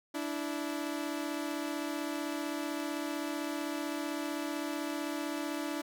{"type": "tone pair together", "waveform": "sawtooth", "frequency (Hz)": [291.8, 327.5], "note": ["D4", "E4"], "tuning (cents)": [-11, -11], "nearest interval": "major second", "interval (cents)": 200, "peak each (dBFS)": [-32, -34], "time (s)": [0.14, 5.82], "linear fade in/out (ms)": 10, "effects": []}